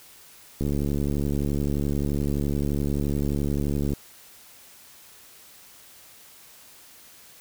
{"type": "click train", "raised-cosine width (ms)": 3, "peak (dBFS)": -14, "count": 239, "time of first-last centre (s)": [0.61, 3.934], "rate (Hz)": 71.6, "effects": ["white hiss -50 dBFS RMS until 7.4 s"]}